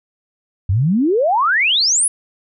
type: exponential sweep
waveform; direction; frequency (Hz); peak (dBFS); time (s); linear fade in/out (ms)
sine; up; 86.4 to 10800; -12; 0.69-2.08; 5
effects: none